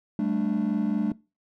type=chord; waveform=triangle; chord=G suspended second; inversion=none; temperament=just; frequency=196 / 220.5 / 294 Hz; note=G3 / A3 / D4; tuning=0 / +4 / +2 cents; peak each=-26 / -24 / -26 dBFS; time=0.19-1.12 s; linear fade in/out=2 ms; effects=noise-tail reverb RT60 0.3 s tail -23 dB re dry + tanh soft clip ceiling -15 dBFS